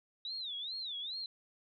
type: tone with vibrato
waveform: sine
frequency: 3762 Hz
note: A#7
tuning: 15 cents sharp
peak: -38 dBFS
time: 0.25-1.26 s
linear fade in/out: 2 ms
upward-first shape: sine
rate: 2.4 Hz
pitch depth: 220 cents each way
effects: none

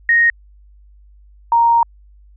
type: tone pair in turn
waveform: sine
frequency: 1864.7 / 932.4 Hz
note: A#6 / A#5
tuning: 0 / 0 cents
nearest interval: octave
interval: 1200 cents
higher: first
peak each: -9 dBFS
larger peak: neither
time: 0.09-0.3 / 1.52-1.83 s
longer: second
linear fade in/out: 2 ms
effects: added 50 Hz sine -43 dBFS peak until 2.36 s

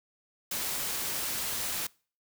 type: noise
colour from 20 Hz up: white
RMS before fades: -33 dBFS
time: 0.51-1.87 s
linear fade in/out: 5 ms
effects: noise-tail reverb RT60 0.4 s tail -24 dB re dry

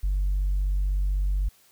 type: tone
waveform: sine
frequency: 48 Hz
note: G1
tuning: 36 cents flat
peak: -20 dBFS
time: 0.03-1.49 s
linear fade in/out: 10 ms
effects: tanh soft clip ceiling -19 dBFS + white hiss -59 dBFS RMS until 1.71 s

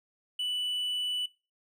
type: tone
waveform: triangle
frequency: 2971 Hz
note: F#7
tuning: 6 cents sharp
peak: -28 dBFS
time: 0.39-1.26 s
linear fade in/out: 5 ms
effects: noise-tail reverb RT60 0.3 s tail -21 dB re dry

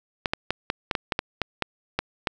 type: clicks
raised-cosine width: 0.3 ms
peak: -7 dBFS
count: 12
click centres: 0.258 / 0.335 / 0.506 / 0.701 / 0.912 / 0.952 / 1.122 / 1.191 / 1.417 / 1.623 / 1.99 / 2.272 s
effects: none

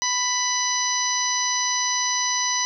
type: harmonic tone with a mistuned harmonic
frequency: 992 Hz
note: B5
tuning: 7 cents sharp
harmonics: 1 / 2 / 3 / 4 / 5 / 6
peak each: -27 / -29 / -33 / -30 / -30 / -24 dBFS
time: 0.02-2.65 s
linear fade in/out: 0 ms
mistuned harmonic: 4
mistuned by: +20 cents
effects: none

